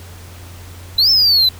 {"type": "exponential two-way sweep", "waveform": "triangle", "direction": "up then down", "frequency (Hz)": [3951, 5360, 3951], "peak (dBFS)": -8, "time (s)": [0.98, 1.49], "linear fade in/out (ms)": 5, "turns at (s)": 1.1, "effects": ["added 88 Hz sine -34 dBFS peak until 1.59 s", "pink hiss -40 dBFS RMS until 1.59 s"]}